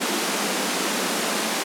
pink high-pass noise, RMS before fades -24 dBFS, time 0-1.64 s, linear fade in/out 20 ms, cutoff 180 Hz, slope 96 dB/octave, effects low-pass 11000 Hz 12 dB/octave

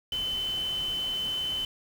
sine tone in noise, 3045 Hz, F#7, 49 cents sharp, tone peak -28 dBFS, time 0.12-1.65 s, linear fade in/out 2 ms, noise pink, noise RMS -43 dBFS, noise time 0.12-1.65 s, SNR +12 dB, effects none

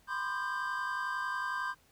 triangle tone cluster, 1002 / 1053 / 1204 / 1577 Hz, B5 / C6 / D6 / G6, +25 / +11 / +43 / +10 cents, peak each -37 / -38 / -39 / -34 dBFS, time 0.07-1.75 s, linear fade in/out 50 ms, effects pink hiss -66 dBFS RMS until 1.91 s

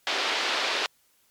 white band-pass noise, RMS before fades -27 dBFS, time 0.07-0.86 s, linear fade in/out 0 ms, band 330 to 4300 Hz, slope 24 dB/octave, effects white hiss -65 dBFS RMS until 1.3 s + MP3 96 kbps

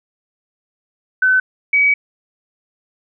sine tone pair in turn, 1516 / 2271 Hz, F#6 / C#7, +42 / +41 cents, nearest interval perfect fifth, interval 699 cents, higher second, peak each -10 dBFS, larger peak neither, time 1.22-1.4 / 1.73-1.94 s, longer second, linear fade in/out 5 ms, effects none

